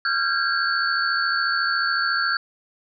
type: tone cluster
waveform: sine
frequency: 1378 / 1555 / 1629 / 4465 Hz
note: F6 / G6 / G#6 / C#8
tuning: -24 / -14 / -34 / +12 cents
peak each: -23 / -27 / -25 / -27 dBFS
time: 0.05-2.37 s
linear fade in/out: 2 ms
effects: none